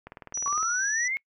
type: click train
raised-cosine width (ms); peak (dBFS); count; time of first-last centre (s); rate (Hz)
0.5; -26; 12; 0.07-0.628; 19.7
type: tone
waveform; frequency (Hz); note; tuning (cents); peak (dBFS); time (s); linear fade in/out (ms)
sine; 5870; F#8; -15; -28; 0.34-1.08; 5
type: exponential sweep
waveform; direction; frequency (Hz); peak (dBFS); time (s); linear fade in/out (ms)
sine; up; 1108.7 to 2201; -26; 0.46-1.17; 0
effects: noise-tail reverb RT60 0.1 s tail -24 dB re dry